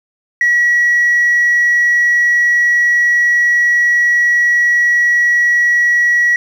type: tone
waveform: sine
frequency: 1925 Hz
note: B6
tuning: 45 cents flat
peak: -7 dBFS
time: 0.41-6.36 s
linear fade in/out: 2 ms
effects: tanh soft clip ceiling -6 dBFS + 7-bit